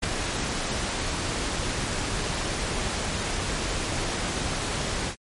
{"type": "noise with ADSR envelope", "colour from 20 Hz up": "pink", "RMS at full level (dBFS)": -23, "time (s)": [0.02, 5.16], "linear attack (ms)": 19, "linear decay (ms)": 4, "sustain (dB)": -5, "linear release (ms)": 86, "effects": ["low-pass 9000 Hz 12 dB/octave", "MP3 48 kbps"]}